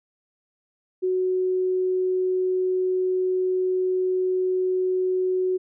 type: tone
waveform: sine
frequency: 370 Hz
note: F#4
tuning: in tune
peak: -20 dBFS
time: 1.02-5.58 s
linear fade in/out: 20 ms
effects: none